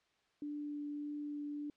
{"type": "tone with vibrato", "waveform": "sine", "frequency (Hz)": 293.2, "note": "D4", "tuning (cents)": -3, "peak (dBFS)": -39, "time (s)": [0.42, 1.7], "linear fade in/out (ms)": 2, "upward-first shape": "triangle", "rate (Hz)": 1.7, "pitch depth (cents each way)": 8, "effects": ["white hiss -75 dBFS RMS until 1.76 s", "low-pass 4000 Hz 12 dB/octave"]}